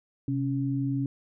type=tone pair together; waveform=sine; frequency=130.64 / 277.2 Hz; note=C3 / C#4; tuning=-2 / 0 cents; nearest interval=octave + minor second; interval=1302 cents; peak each=-28 / -28 dBFS; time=0.28-1.06 s; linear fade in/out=2 ms; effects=none